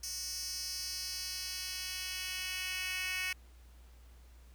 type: tone with high-pass filter sweep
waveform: 10% pulse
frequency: 369.7 Hz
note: F#4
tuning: 1 cent flat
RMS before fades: -39 dBFS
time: 0.03-3.33 s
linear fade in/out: 5 ms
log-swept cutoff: 5900 to 2400 Hz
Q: 2.4
effects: added 60 Hz sine -54 dBFS peak until 4.54 s + pink hiss -66 dBFS RMS until 4.54 s